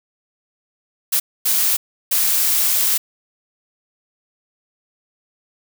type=noise bursts at uneven times; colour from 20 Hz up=blue; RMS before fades=-17 dBFS; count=3; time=1.12-1.2 / 1.45-1.77 / 2.11-2.98 s; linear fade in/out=10 ms; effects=none